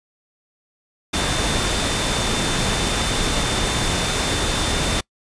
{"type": "tone in noise", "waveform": "sine", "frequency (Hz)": 3573, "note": "A7", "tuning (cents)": 26, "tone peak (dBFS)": -29, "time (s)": [1.13, 5.01], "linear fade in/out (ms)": 10, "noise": "pink", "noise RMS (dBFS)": -21, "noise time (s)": [1.13, 5.01], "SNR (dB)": -11, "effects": ["noise-tail reverb RT60 0.1 s tail -26 dB re dry", "resampled to 22050 Hz"]}